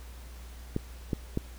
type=clicks; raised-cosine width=3 ms; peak=-15 dBFS; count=3; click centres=0.764 / 1.132 / 1.374 s; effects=added 60 Hz sine -43 dBFS peak until 1.58 s + pink hiss -53 dBFS RMS until 1.58 s